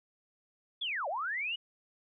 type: linear two-way sweep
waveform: sine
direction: down then up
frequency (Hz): 3532 to 534 to 2978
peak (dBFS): -32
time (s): 0.81-1.56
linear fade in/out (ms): 10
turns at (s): 1.08
effects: none